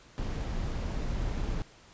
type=noise with amplitude modulation; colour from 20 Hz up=brown; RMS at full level=-31 dBFS; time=0.18-1.62 s; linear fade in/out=0 ms; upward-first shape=sine; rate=199 Hz; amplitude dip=25%; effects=pink hiss -56 dBFS RMS until 1.93 s + resampled to 16000 Hz